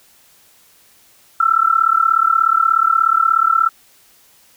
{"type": "tone with amplitude modulation", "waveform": "sine", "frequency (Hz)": 1335, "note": "E6", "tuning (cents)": 22, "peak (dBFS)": -7, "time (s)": [1.4, 3.69], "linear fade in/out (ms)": 5, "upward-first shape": "sine", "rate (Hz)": 36.7, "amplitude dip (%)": 90, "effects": ["white hiss -51 dBFS RMS until 4.56 s"]}